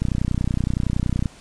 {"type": "click train", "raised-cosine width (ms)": 5, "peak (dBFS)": -9, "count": 39, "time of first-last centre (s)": [0.02, 1.258], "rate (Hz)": 30.7, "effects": ["pink hiss -47 dBFS RMS until 1.4 s", "resampled to 22050 Hz"]}